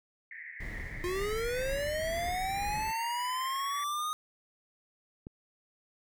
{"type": "band-pass noise", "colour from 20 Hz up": "pink", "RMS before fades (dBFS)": -45, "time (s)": [0.31, 3.84], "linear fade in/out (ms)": 2, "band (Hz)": [1800, 2100], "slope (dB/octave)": 96}
{"type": "noise with tremolo", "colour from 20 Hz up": "brown", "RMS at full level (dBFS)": -39, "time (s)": [0.6, 2.92], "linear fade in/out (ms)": 5, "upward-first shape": "sine", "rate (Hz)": 2, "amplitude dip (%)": 35}
{"type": "linear sweep", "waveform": "square", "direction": "up", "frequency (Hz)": [349.2, 1246], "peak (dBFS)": -32, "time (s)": [1.04, 4.13], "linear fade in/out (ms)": 0}
{"type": "click", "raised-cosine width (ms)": 3, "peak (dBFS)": -30, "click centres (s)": 5.269}
{"effects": []}